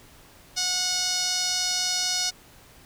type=tone with band-pass filter; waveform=sawtooth; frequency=731 Hz; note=F#5; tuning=21 cents flat; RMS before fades=-26 dBFS; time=0.56-2.31 s; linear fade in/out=20 ms; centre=5300 Hz; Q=3.1; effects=pink hiss -52 dBFS RMS until 2.85 s